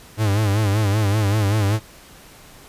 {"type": "tone with vibrato", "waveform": "45% pulse", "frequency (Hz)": 103.83, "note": "G#2", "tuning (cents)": 0, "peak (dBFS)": -16, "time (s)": [0.17, 1.8], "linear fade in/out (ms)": 50, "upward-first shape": "sine", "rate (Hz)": 5.2, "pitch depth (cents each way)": 99, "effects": ["pink hiss -45 dBFS RMS until 2.68 s", "resampled to 32000 Hz"]}